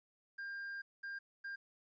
triangle tone bursts at uneven times, 1600 Hz, G6, 35 cents sharp, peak -40 dBFS, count 3, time 0.38-0.82 / 1.03-1.19 / 1.44-1.56 s, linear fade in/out 10 ms, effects resampled to 16000 Hz + 13-bit

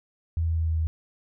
sine tone with pitch steps, 82.41 / 81.79 / 81.18 / 80.57 / 79.97 Hz, E2 / E2 / E2 / E2 / D#2, 0 / -13 / -26 / -39 / +48 cents, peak -22 dBFS, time 0.37-0.87 s, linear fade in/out 0 ms, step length 100 ms, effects none

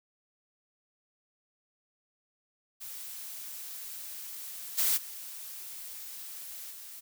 blue noise with level steps, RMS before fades -42 / -27 / -43 / -46 dBFS, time 2.8-7.01 s, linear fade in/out 20 ms, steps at 4.77 / 4.96 / 6.7 s, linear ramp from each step 20 ms, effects none

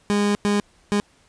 30% pulse tone bursts at uneven times, 205 Hz, G#3, 22 cents flat, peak -15 dBFS, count 3, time 0.1-0.35 / 0.45-0.6 / 0.92-1 s, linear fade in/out 0 ms, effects pink hiss -58 dBFS RMS until 1.28 s + resampled to 22050 Hz

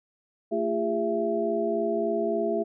sine tone cluster, 223.8 / 344.2 / 407.7 / 668 Hz, A3 / F4 / G#4 / E5, +30 / -25 / -32 / +23 cents, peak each -32 / -30 / -28 / -28 dBFS, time 0.51-2.64 s, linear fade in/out 20 ms, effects none

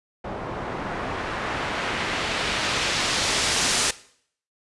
white noise with low-pass filter sweep, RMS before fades -26 dBFS, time 0.24-3.91 s, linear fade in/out 5 ms, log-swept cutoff 730 to 8300 Hz, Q 0.8, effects noise-tail reverb RT60 0.6 s tail -18 dB re dry + resampled to 24000 Hz

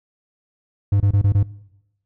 triangle tone bursts, 100.3 Hz, G2, 40 cents sharp, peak -11 dBFS, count 5, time 0.92-1.43 s, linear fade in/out 5 ms, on 82 ms, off 25 ms, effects noise-tail reverb RT60 0.9 s tail -21 dB re dry

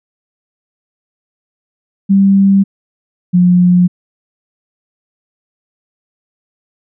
sine tone pair in turn, 196 / 178.58 Hz, G3 / F3, 0 / +39 cents, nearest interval major second, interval 161 cents, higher first, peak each -5 dBFS, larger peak neither, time 2.09-2.64 / 3.33-3.88 s, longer neither, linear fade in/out 20 ms, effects none

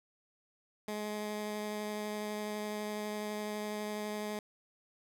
15% pulse tone with vibrato, 210.7 Hz, G#3, 25 cents sharp, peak -30 dBFS, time 0.88-4.39 s, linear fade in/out 2 ms, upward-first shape triangle, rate 12 Hz, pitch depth 10 cents each way, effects none

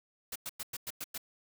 white noise bursts, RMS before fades -39 dBFS, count 7, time 0.32-1.179 s, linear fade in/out 5 ms, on 37 ms, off 100 ms, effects none

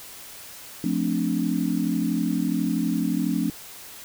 sine chord, D minor seventh, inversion first, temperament equal with one note detuned, 177.15 / 220 / 261.6 / 293.7 Hz, F3 / A3 / C4 / D4, +25 / 0 / 0 / 0 cents, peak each -27 dBFS, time 0.84-3.5 s, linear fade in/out 2 ms, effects white hiss -42 dBFS RMS until 4.04 s

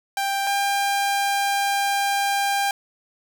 sawtooth tone pair in turn, 790 / 798.3 Hz, G5 / G5, +13 / +31 cents, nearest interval unison, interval 18 cents, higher second, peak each -18 / -16 dBFS, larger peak second, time 0.17-0.47 / 0.47-2.71 s, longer second, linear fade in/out 2 ms, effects none

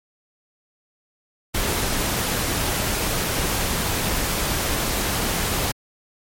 pink noise, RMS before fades -23 dBFS, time 1.54-5.72 s, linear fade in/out 10 ms, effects MP3 64 kbps

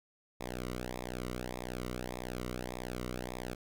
sawtooth tone with flanger, 61.8 Hz, B1, 2 cents sharp, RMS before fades -40 dBFS, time 0.4-3.55 s, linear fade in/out 10 ms, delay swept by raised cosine 0.67 to 1.2 ms, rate 1.7 Hz, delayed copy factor -0.95, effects none

